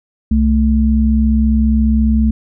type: tone pair together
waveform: sine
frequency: 65.41 / 220 Hz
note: C2 / A3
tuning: 0 / 0 cents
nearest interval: octave + major sixth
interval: 2100 cents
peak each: -12 dBFS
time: 0.31-2.31 s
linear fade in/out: 5 ms
effects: none